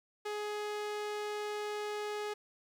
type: tone with low-pass filter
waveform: sawtooth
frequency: 418.6 Hz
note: G#4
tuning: 14 cents sharp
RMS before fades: -38 dBFS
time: 0.25-2.34 s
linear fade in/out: 10 ms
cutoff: 7400 Hz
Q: 0.55
effects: 10-bit